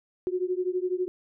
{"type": "beating tone pair", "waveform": "sine", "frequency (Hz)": [360, 372], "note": ["F#4", "F#4"], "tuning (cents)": [-47, 9], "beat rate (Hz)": 12, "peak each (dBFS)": [-28, -29], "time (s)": [0.27, 1.08], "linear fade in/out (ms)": 0, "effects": []}